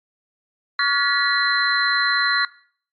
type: tone cluster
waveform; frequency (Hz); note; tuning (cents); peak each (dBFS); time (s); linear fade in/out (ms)
sine; 1131 / 1423 / 1715 / 1944 / 4079; C#6 / F6 / A6 / B6 / C8; +34 / +32 / -45 / -28 / -45; -23; 0.79-2.45; 2
effects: noise-tail reverb RT60 0.5 s tail -19 dB re dry + MP3 48 kbps